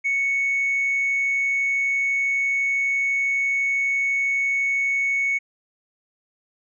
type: tone with hard clipping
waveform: triangle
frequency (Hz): 2217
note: C#7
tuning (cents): 0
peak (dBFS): -19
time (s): 0.04-5.39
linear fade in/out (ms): 20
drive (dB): 2
effects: resampled to 22050 Hz